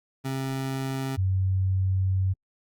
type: tone pair in turn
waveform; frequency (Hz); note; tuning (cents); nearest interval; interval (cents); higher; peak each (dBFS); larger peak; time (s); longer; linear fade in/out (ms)
25% pulse / sine; 133.8 / 94.61; C3 / F#2; +39 / +39; tritone; 600; first; -24 / -21; second; 0.24-1.17 / 1.17-2.34; second; 20
effects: Opus 48 kbps